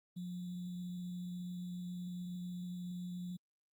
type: tone with sample-and-hold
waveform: sine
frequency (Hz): 178.6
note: F3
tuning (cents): +39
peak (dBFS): -40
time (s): 0.16-3.37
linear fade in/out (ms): 10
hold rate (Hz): 3675
effects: Opus 32 kbps